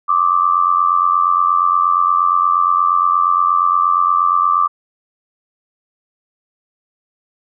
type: tone with amplitude modulation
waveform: sine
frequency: 1174.7 Hz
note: D6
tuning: in tune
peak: -7 dBFS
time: 0.08-4.68 s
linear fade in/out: 20 ms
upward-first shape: sine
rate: 88.5 Hz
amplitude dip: 85%
effects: none